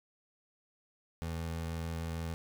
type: tone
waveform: 25% pulse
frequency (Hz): 82.41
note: E2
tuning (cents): 0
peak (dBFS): -32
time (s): 1.22-2.34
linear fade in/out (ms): 0
effects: 11-bit